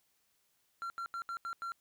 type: tone bursts at uneven times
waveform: triangle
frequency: 1369 Hz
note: F6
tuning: 35 cents flat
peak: -35 dBFS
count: 6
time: 0.82-0.9 / 0.98-1.06 / 1.14-1.22 / 1.29-1.37 / 1.45-1.53 / 1.62-1.72 s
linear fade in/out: 0 ms
effects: white hiss -75 dBFS RMS until 1.8 s